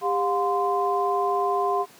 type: tone cluster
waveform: sine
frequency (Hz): 400.3 / 713 / 1035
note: G4 / F5 / C6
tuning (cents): +36 / +36 / -19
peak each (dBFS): -25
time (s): 0.01-1.86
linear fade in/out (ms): 50
effects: pink hiss -50 dBFS RMS until 1.99 s + high-pass 200 Hz 12 dB/octave